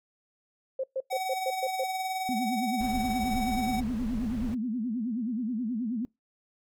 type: tone bursts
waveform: sine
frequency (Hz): 528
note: C5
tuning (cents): +16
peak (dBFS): -27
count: 7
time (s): 0.79-1.839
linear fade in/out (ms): 5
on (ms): 47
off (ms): 120
type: tone with tremolo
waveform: square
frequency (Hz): 754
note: F#5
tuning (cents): +32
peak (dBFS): -29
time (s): 1.1-3.81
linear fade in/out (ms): 20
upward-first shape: sine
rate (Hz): 19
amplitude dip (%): 40
type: tone with vibrato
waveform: sine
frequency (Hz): 233.1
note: A#3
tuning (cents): 0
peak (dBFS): -28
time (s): 2.29-6.05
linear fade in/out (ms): 0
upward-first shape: sine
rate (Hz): 9.4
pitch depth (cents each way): 180
type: noise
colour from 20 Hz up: brown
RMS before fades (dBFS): -37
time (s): 2.8-4.55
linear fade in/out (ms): 10
effects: noise-tail reverb RT60 0.2 s tail -25 dB re dry